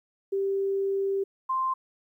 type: tone pair in turn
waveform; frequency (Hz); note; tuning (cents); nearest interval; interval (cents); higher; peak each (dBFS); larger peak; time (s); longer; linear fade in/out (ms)
sine; 392 / 1046.5; G4 / C6; 0 / 0; octave + perfect fourth; 1700; second; -24; neither; 0.32-1.24 / 1.49-1.74; first; 10
effects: 11-bit